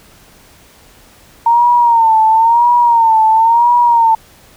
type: tone with vibrato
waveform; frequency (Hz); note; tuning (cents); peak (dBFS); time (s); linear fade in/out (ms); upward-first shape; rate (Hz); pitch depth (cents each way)
sine; 920; A#5; -23; -6; 1.46-4.15; 5; sine; 0.98; 82
effects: pink hiss -44 dBFS RMS until 4.56 s